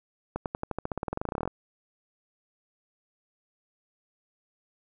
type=accelerating click train; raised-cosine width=1 ms; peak=-16 dBFS; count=23; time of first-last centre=0.36-1.476 s; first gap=98 ms; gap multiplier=0.93; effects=none